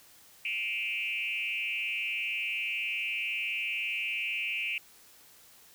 sine tone with frequency modulation, 2555 Hz, D#7, 45 cents sharp, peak -30 dBFS, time 0.45-4.78 s, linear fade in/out 2 ms, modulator 202 Hz, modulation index 1.4, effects white hiss -57 dBFS RMS until 5.74 s

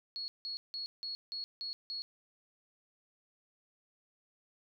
sine tone bursts, 4339 Hz, C#8, 38 cents flat, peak -37 dBFS, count 7, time 0.16-2.02 s, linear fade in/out 0 ms, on 120 ms, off 170 ms, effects none

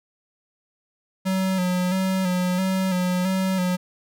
square tone with vibrato, 185 Hz, F#3, in tune, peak -21 dBFS, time 1.25-3.77 s, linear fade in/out 20 ms, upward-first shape square, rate 1.5 Hz, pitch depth 38 cents each way, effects none

